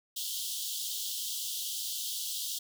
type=high-pass noise; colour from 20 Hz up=pink; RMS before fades=-36 dBFS; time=0.16-2.59 s; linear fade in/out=10 ms; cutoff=3000 Hz; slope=96 dB/octave; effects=none